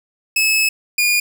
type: tone pair in turn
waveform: sawtooth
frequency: 2593 / 2433 Hz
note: E7 / D#7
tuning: -29 / -39 cents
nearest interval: minor second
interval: 110 cents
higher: first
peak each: -10 dBFS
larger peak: neither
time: 0.36-0.69 / 0.98-1.2 s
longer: first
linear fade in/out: 5 ms
effects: none